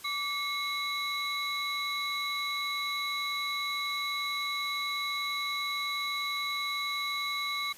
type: tone cluster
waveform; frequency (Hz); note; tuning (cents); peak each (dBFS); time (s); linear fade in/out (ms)
triangle; 1157 / 2175 / 3926; D6 / C#7 / B7; -26 / -33 / -11; -34 / -33 / -33; 0.04-7.73; 10
effects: white hiss -51 dBFS RMS until 7.77 s + resampled to 32000 Hz